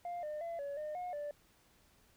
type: tone with pitch steps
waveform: sine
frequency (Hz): 700 / 604 / 676 / 566 / 607 / 720 / 586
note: F5 / D5 / E5 / C#5 / D#5 / F#5 / D5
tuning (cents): +4 / +48 / +43 / +36 / -43 / -47 / -4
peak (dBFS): -36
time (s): 0.05-1.31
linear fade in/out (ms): 2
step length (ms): 180
effects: tanh soft clip ceiling -37 dBFS + pink hiss -68 dBFS RMS until 2.16 s